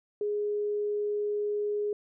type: tone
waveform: sine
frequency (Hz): 415.3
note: G#4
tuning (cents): 0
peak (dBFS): -27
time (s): 0.21-1.93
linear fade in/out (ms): 2
effects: none